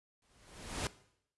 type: noise with exponential growth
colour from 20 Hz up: pink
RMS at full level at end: -34 dBFS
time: 0.22-0.87 s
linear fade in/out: 2 ms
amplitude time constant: 140 ms
effects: noise-tail reverb RT60 0.7 s tail -18 dB re dry + resampled to 24000 Hz